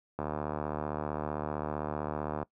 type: click train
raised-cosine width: 1 ms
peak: -19 dBFS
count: 170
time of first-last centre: 0.19-2.428 s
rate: 75.5 Hz
effects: noise-tail reverb RT60 0.1 s tail -22 dB re dry + high-pass 80 Hz 12 dB/octave